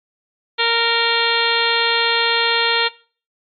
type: harmonic tone with a mistuned harmonic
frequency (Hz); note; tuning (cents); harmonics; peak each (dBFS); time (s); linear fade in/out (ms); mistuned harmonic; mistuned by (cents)
464.1; A#4; -8; 1 / 2 / 3 / 4 / 5 / 6 / 7 / 8 / 9; -23 / -23 / -23 / -23 / -23 / -23 / -23 / -23 / -23; 0.58-2.89; 20; 8; -45
effects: noise-tail reverb RT60 0.4 s tail -20 dB re dry + MP3 48 kbps